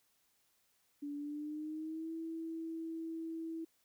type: tone with pitch glide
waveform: sine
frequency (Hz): 288.9 to 326.2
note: D4 to E4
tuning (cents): -28 to -18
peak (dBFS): -39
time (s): 1.02-3.65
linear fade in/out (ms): 10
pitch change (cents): +210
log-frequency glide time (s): 1.16-2.12
effects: white hiss -75 dBFS RMS until 3.84 s